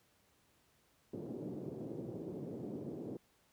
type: band-pass noise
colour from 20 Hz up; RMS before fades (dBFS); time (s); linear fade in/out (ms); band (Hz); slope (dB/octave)
white; -44; 1.13-3.17; 5; 120 to 420; 24
effects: pink hiss -72 dBFS RMS until 3.52 s + high-pass 60 Hz 12 dB/octave